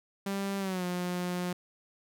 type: tone with pitch glide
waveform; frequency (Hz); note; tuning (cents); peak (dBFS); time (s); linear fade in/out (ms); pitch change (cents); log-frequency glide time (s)
sawtooth; 197.1 to 178.67; G3 to F3; +10 to +40; -27; 0.26-1.53; 5; -170; 0.59-0.84
effects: none